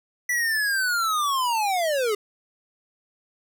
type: linear sweep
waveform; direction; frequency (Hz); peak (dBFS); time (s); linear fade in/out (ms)
square; down; 1975.5 to 400.9; -22; 0.29-2.15; 5
effects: none